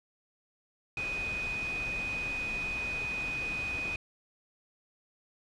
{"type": "tone in noise", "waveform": "sine", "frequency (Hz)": 2492, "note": "D#7", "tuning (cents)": 2, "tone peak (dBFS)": -32, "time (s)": [0.97, 3.96], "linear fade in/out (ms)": 2, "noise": "pink", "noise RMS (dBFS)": -41, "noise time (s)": [0.97, 3.96], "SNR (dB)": 6, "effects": ["low-pass 5000 Hz 12 dB/octave"]}